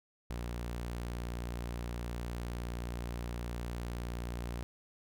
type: tone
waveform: sawtooth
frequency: 59.3 Hz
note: A#1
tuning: 30 cents sharp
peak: -33 dBFS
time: 0.3-4.63 s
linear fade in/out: 0 ms
effects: none